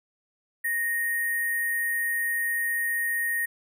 sine tone with sample-and-hold, 1864.7 Hz, A#6, in tune, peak -24 dBFS, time 0.64-3.46 s, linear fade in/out 10 ms, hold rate 11025 Hz, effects none

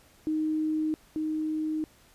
sine tone pair in turn, 311.1 / 311.1 Hz, D#4 / D#4, 0 / 0 cents, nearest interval unison, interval 0 cents, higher neither, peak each -25 / -27 dBFS, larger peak first, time 0.27-0.94 / 1.16-1.84 s, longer second, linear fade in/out 0 ms, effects pink hiss -59 dBFS RMS until 2.14 s + resampled to 32000 Hz

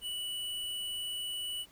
sine tone with hard clipping, 2954 Hz, F#7, 3 cents flat, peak -36 dBFS, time 0.01-1.66 s, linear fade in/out 50 ms, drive 18 dB, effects added 50 Hz sine -70 dBFS peak until 1.71 s + pink hiss -61 dBFS RMS until 1.71 s

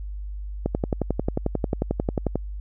click train, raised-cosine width 2 ms, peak -9 dBFS, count 20, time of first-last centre 0.66-2.356 s, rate 11.2 Hz, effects added 50 Hz sine -30 dBFS peak until 2.6 s

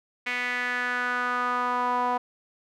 sawtooth tone with band-pass filter sweep, 246.9 Hz, B3, in tune, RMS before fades -27 dBFS, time 0.26-2.18 s, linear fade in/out 10 ms, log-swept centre 2200 to 890 Hz, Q 4.1, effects none

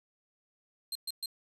sawtooth tone bursts, 4169 Hz, C8, 7 cents flat, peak -31 dBFS, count 3, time 0.92-1.259 s, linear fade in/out 2 ms, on 33 ms, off 120 ms, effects resampled to 32000 Hz + 10-bit

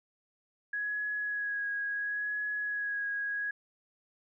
sine tone with vibrato, 1667 Hz, G#6, 6 cents sharp, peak -31 dBFS, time 0.73-3.51 s, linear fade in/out 5 ms, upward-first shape sine, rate 0.72 Hz, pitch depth 19 cents each way, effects none

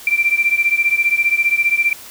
sine beating tone pair, 2349 / 2364 Hz, D7 / D7, 0 / +11 cents, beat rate 15 Hz, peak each -15 / -17 dBFS, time 0.07-1.93 s, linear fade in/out 2 ms, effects white hiss -37 dBFS RMS until 2.1 s

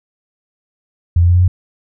sine tone with pitch steps, 85.5 / 86.79 / 88.11 / 89.44 / 90.79 Hz, F2 / F2 / F2 / F2 / F#2, -36 / -10 / +16 / +42 / -32 cents, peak -7 dBFS, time 1.16-1.48 s, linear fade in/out 5 ms, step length 64 ms, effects none

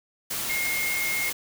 sine tone in noise, 2143 Hz, C7, 41 cents sharp, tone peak -26 dBFS, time 0.49-1.3 s, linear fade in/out 10 ms, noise white, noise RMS -30 dBFS, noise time 0.3-1.33 s, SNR +1 dB, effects none

